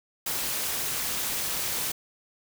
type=noise with amplitude modulation; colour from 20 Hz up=white; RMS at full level=-27 dBFS; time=0.26-1.92 s; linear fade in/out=5 ms; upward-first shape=sine; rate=267 Hz; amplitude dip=60%; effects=none